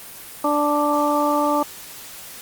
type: harmonic tone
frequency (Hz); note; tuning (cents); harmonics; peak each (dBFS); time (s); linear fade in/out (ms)
293.7; D4; 0; 1 / 2 / 3 / 4; -22 / -22 / -22 / -22; 0.44-1.63; 5
effects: white hiss -38 dBFS RMS until 2.41 s + Opus 32 kbps